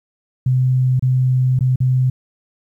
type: tone with dropouts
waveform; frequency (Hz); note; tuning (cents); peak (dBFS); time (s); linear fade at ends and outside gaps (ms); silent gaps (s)
sine; 128.4; C3; -32; -12; 0.46-2.1; 5; 0.995-1.024 / 1.591-1.607 / 1.759-1.803
effects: 9-bit